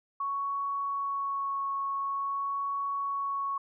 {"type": "tone with vibrato", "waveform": "sine", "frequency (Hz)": 1110, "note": "C#6", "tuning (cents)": 2, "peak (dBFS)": -29, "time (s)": [0.2, 3.58], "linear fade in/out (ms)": 5, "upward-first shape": "sine", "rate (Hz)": 0.47, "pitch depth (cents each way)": 10, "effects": []}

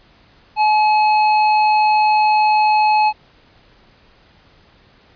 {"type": "tone with hard clipping", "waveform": "sine", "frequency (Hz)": 853, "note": "G#5", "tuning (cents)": 46, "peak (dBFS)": -13, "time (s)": [0.56, 3.13], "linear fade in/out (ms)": 50, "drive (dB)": 10, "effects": ["pink hiss -51 dBFS RMS until 5.15 s", "resampled to 11025 Hz"]}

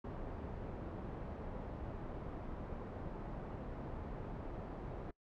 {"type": "low-pass noise", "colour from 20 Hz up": "pink", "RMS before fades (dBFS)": -45, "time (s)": [0.04, 5.11], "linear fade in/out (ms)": 5, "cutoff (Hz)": 840, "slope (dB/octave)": 12, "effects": ["noise-tail reverb RT60 0.1 s tail -23 dB re dry"]}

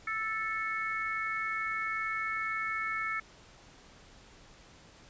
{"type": "harmonic tone", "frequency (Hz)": 440, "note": "A4", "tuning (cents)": 0, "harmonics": [3, 4, 5], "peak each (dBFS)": [-35, -37, -35], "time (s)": [0.07, 3.2], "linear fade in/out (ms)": 5, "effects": ["pink hiss -56 dBFS RMS until 5.09 s", "resampled to 16000 Hz"]}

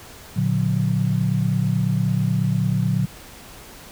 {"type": "chord", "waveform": "sine", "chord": "Bb augmented", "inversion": "none", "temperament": "just", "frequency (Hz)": [116.54, 145.68, 182.1], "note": ["Bb2", "D3", "F#3"], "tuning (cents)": [0, -14, -27], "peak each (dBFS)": -22, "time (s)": [0.36, 3.06], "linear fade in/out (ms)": 10, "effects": ["pink hiss -42 dBFS RMS until 3.91 s"]}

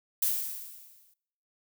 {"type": "noise with exponential decay", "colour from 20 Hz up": "violet", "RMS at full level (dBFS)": -25, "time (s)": [0.22, 1.14], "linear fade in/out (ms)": 5, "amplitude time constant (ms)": 200, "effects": ["noise-tail reverb RT60 0.8 s tail -24 dB re dry"]}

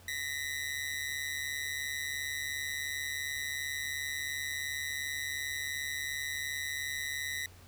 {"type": "ring-modulated tone", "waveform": "sawtooth", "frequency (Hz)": 1934, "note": "B6", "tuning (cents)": -37, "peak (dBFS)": -28, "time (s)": [0.08, 7.46], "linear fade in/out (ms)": 2, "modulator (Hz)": 71.4, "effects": ["added 89 Hz sine -54 dBFS peak until 7.67 s", "pink hiss -58 dBFS RMS until 7.67 s"]}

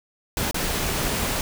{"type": "noise with dropouts", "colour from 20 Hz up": "pink", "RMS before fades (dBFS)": -25, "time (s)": [0.37, 1.41], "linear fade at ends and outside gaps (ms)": 1, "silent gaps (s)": [0.511, 0.544], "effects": []}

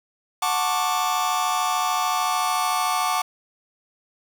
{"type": "chord", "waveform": "45% pulse", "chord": "D major seventh", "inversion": "first", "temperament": "just", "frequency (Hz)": [734.2, 881, 1101.2, 1174.7], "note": ["F#5", "A5", "C#6", "D6"], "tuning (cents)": [-14, 2, -12, 0], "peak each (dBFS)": [-26, -27, -28, -25], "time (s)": [0.42, 3.22], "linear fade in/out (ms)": 5, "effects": ["8-bit"]}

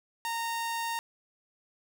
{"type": "tone", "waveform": "sawtooth", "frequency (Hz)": 923, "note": "A#5", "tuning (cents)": -17, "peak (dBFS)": -27, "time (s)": [0.25, 0.99], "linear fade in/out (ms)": 0, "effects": []}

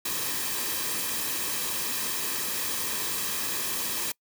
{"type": "noise with comb filter", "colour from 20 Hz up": "white", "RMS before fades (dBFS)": -30, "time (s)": [0.05, 4.12], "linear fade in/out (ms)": 5, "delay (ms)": 1.4, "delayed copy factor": -0.55, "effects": ["noise-tail reverb RT60 0.1 s tail -25 dB re dry"]}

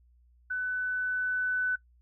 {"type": "tone with level ramp", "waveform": "sine", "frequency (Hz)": 1500, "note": "F#6", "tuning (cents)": 23, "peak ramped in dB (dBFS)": [-29, -25], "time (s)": [0.5, 1.76], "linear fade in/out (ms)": 10, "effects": ["noise-tail reverb RT60 0.1 s tail -20 dB re dry", "added 60 Hz sine -59 dBFS peak until 2.01 s"]}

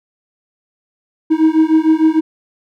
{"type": "beating tone pair", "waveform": "triangle", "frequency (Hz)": [313.9, 320.5], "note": ["D#4", "E4"], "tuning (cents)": [15, -49], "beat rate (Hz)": 6.6, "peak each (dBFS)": -10, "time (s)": [1.3, 2.21], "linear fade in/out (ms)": 20, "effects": []}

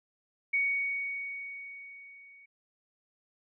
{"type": "tone with level ramp", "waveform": "sine", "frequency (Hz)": 2236, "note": "C#7", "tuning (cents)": 14, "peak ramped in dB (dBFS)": [-24, -53], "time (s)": [0.53, 2.46], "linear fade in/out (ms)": 10, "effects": []}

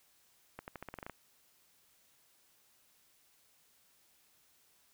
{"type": "accelerating click train", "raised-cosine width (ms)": 0.5, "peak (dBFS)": -28, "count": 10, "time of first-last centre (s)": [0.59, 1.097], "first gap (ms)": 89, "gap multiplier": 0.88, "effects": ["white hiss -69 dBFS RMS until 4.93 s"]}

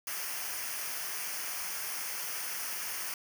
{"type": "noise with comb filter", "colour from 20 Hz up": "white", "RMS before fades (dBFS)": -37, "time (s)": [0.07, 3.14], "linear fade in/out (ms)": 2, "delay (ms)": 0.26, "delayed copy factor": -0.7, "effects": []}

